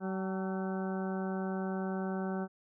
harmonic tone with a mistuned harmonic, 190 Hz, F#3, 46 cents sharp, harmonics 1 / 2 / 3 / 4 / 5 / 6 / 7 / 8, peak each -34 / -39 / -44 / -43 / -49 / -52 / -49 / -48 dBFS, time 0-2.48 s, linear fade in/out 50 ms, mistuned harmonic 5, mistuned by -75 cents, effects none

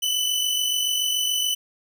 sawtooth tone pair together, 2960 / 3007 Hz, F#7 / F#7, 0 / +27 cents, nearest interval unison, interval 27 cents, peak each -25 / -19 dBFS, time 0.02-1.55 s, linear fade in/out 10 ms, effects none

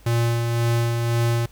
square tone with tremolo, 117.3 Hz, A#2, 11 cents sharp, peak -18 dBFS, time 0.06-1.46 s, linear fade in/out 5 ms, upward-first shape sine, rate 1.9 Hz, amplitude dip 35%, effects added 50 Hz sine -49 dBFS peak until 1.51 s + pink hiss -54 dBFS RMS until 1.51 s

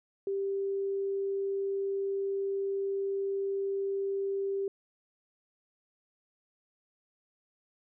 sine tone, 393.2 Hz, G4, 5 cents sharp, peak -29 dBFS, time 0.27-4.68 s, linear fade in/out 2 ms, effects none

